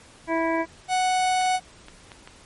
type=harmonic tone; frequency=328.2 Hz; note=E4; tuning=8 cents flat; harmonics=1 / 2 / 3 / 5 / 6 / 7; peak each=-25 / -26 / -27 / -33 / -35 / -34 dBFS; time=0.27-0.66 s; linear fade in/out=50 ms
type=tone; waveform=45% pulse; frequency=740 Hz; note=F#5; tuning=in tune; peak=-20 dBFS; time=0.88-1.6 s; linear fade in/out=50 ms
type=clicks; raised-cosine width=0.3 ms; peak=-25 dBFS; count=5; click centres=1.413 / 1.461 / 1.884 / 2.118 / 2.275 s
effects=pink hiss -50 dBFS RMS until 2.45 s + MP3 48 kbps